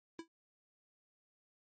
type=tone with exponential decay; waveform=square; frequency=329.6 Hz; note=E4; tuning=in tune; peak=-40 dBFS; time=0.19-0.28 s; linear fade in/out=2 ms; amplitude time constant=18 ms; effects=MP3 32 kbps